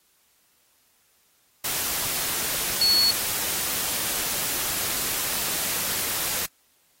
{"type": "tone in noise", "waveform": "sine", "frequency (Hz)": 4387, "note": "C#8", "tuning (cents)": -19, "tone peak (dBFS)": -17, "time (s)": [2.81, 3.11], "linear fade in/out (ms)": 5, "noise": "white", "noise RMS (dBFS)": -27, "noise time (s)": [1.64, 6.46], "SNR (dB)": 7, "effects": ["white hiss -64 dBFS RMS until 7 s", "AAC 48 kbps"]}